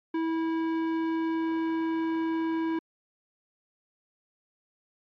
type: tone with tanh clipping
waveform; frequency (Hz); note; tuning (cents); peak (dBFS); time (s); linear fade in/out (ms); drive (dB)
triangle; 325.7; E4; -21; -28; 0.14-2.79; 5; 18
effects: AAC 64 kbps